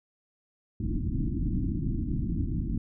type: low-pass noise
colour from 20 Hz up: pink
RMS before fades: -29 dBFS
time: 0.8-2.78 s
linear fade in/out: 5 ms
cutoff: 330 Hz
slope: 96 dB/octave
effects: none